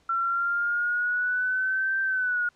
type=exponential two-way sweep; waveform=sine; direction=up then down; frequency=1350 to 1568 to 1431 Hz; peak=-23 dBFS; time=0.09-2.49 s; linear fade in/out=5 ms; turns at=2.01 s; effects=pink hiss -64 dBFS RMS until 2.55 s + low-pass 7000 Hz 12 dB/octave